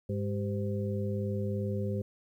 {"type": "harmonic tone with a mistuned harmonic", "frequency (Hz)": 102.6, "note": "G#2", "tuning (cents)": -21, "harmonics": [1, 2, 4, 5], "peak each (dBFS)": [-32, -35, -38, -39], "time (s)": [0.09, 2.02], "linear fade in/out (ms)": 5, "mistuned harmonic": 4, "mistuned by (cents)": -85, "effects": ["11-bit"]}